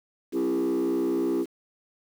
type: tone with frequency modulation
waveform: sine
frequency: 335.7 Hz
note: E4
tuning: 32 cents sharp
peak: -20 dBFS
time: 0.32-1.46 s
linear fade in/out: 50 ms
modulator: 63.3 Hz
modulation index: 1.2
effects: tanh soft clip ceiling -22 dBFS + 8-bit